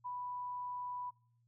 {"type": "tone", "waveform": "sine", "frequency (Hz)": 988, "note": "B5", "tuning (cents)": 0, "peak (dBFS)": -39, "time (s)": [0.04, 1.11], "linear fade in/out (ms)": 20, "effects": ["noise-tail reverb RT60 0.5 s tail -24 dB re dry", "added 118 Hz sine -70 dBFS peak until 1.47 s"]}